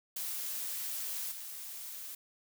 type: noise with level steps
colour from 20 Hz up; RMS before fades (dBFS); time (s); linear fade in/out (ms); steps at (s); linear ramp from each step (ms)
blue; -38 / -44; 0.16-2.15; 5; 1.31; 10
effects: none